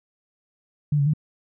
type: tone with pitch steps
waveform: sine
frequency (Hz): 147.5 / 141.3 / 152.5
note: D3 / C#3 / D#3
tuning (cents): +8 / +34 / -34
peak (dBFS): -17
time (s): 0.92-1.136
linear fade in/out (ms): 5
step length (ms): 72
effects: none